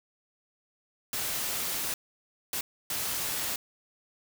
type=noise bursts at uneven times; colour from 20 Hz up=white; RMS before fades=-32 dBFS; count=3; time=1.13-1.94 / 2.53-2.61 / 2.9-3.56 s; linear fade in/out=2 ms; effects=none